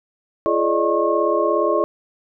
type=tone cluster; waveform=sine; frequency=341.7 / 423.7 / 580 / 617 / 1085 Hz; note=F4 / G#4 / D5 / D#5 / C#6; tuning=-38 / +35 / -22 / -15 / -37 cents; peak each=-22 dBFS; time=0.46-1.84 s; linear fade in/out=0 ms; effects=none